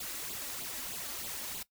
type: noise with flanger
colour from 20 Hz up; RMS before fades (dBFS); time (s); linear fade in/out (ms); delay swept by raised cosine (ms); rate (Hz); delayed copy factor
white; -40; 0-1.63; 5; 0.25 to 3.65; 3.2; +0.75
effects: noise-tail reverb RT60 0.1 s tail -18 dB re dry